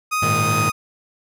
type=tone with vibrato; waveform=30% pulse; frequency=1244.5 Hz; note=D#6; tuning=in tune; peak=-16 dBFS; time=0.11-0.72 s; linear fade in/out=20 ms; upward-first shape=triangle; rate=2.7 Hz; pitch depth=8 cents each way
type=chord; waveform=sawtooth; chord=Ab suspended second; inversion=none; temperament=equal with one note detuned; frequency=103.83 / 114.27 / 155.56 Hz; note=Ab2 / Bb2 / Eb3; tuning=0 / -34 / 0 cents; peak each=-20 dBFS; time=0.22-0.7 s; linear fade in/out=10 ms
effects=none